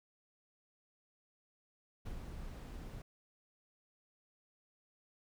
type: noise with ADSR envelope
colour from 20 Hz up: brown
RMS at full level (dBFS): -43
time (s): 2.05-3.02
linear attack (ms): 14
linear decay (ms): 70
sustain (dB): -3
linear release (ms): 5
effects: none